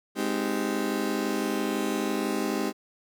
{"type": "chord", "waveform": "35% pulse", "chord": "Ab major seventh", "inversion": "none", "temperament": "just", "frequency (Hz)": [207.7, 259.6, 311.5, 389.3], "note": ["Ab3", "C4", "Eb4", "G4"], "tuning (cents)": [0, -13, 2, -12], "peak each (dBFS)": -30, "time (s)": [0.15, 2.73], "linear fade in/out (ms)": 50, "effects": []}